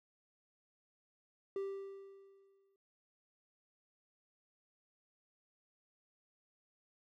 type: tone with exponential decay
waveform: triangle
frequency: 392 Hz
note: G4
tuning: in tune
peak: -33 dBFS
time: 1.56-2.76 s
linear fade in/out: 2 ms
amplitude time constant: 260 ms
effects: none